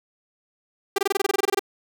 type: tone bursts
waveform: sawtooth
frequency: 394.9 Hz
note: G4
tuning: 13 cents sharp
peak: -14 dBFS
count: 14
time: 0.96-1.594 s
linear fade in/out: 5 ms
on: 23 ms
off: 24 ms
effects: none